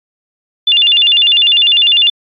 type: tone with vibrato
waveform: sine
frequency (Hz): 3136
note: G7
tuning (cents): 0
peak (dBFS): -6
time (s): 0.67-2.1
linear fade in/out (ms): 5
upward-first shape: square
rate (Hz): 10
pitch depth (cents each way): 190
effects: AAC 64 kbps